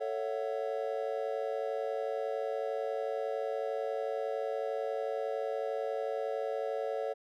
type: chord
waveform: triangle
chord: F# minor seventh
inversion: first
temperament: just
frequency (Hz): 444 / 555 / 666 / 740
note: A4 / C#5 / E5 / F#5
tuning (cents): +16 / +2 / +18 / 0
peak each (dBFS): -34 / -34 / -39 / -39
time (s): 0-7.14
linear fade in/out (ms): 20
effects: none